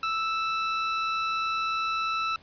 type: tone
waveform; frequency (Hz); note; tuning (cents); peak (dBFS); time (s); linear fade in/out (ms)
sawtooth; 1318.5; E6; 0; -22; 0.03-2.36; 2
effects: pink hiss -55 dBFS RMS until 2.42 s + resampled to 11025 Hz